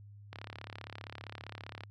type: click train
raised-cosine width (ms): 0.3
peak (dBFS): -27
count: 54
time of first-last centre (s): 0.33-1.836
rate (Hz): 35.2
effects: added 102 Hz sine -50 dBFS peak until 1.9 s